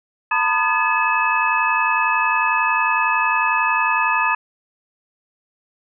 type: tone cluster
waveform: sine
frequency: 905 / 996 / 1229 / 1703 / 2585 Hz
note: A5 / B5 / D#6 / G#6 / E7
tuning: +48 / +14 / -22 / +43 / -34 cents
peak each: -22 dBFS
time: 0.31-4.35 s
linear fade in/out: 5 ms
effects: none